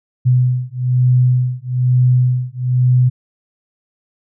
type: beating tone pair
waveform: sine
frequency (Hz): 125.2 / 126.3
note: B2 / B2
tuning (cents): +24 / +39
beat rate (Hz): 1.1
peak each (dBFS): -14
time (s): 0.25-3.1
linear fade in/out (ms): 20
effects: none